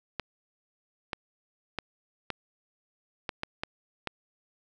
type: clicks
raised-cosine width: 0.3 ms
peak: -15 dBFS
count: 8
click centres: 0.197 / 1.132 / 1.787 / 2.303 / 3.292 / 3.434 / 3.635 / 4.073 s
effects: none